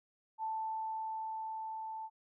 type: tone with level ramp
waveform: sine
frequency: 882 Hz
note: A5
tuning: 4 cents sharp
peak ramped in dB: -34 to -40 dBFS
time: 0.38-2.1 s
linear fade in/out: 50 ms
effects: none